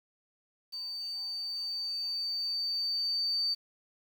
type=tone with level ramp; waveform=sine; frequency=4589 Hz; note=D8; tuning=41 cents flat; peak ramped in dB=-36 to -27 dBFS; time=0.72-3.55 s; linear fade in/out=20 ms; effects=9-bit